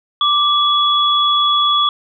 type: tone pair together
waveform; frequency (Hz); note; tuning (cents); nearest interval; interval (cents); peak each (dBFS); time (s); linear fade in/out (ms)
sine; 1174.7 / 3381; D6 / G#7; 0 / +30; octave + tritone; 1830; -14; 0.21-1.89; 2
effects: none